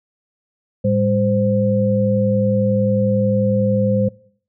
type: tone cluster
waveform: sine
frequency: 109.7 / 200.8 / 519 Hz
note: A2 / G3 / C5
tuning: -5 / +42 / -14 cents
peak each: -19 / -18 / -18 dBFS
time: 0.84-4.09 s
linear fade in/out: 10 ms
effects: noise-tail reverb RT60 0.6 s tail -23 dB re dry